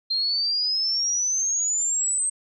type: exponential sweep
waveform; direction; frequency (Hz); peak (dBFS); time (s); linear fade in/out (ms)
sine; up; 4160 to 8370; -21; 0.1-2.3; 10
effects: none